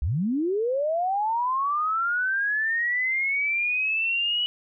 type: linear sweep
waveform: sine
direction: up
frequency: 57.1 to 2953 Hz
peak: -22 dBFS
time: 0.02-4.46 s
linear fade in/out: 0 ms
effects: none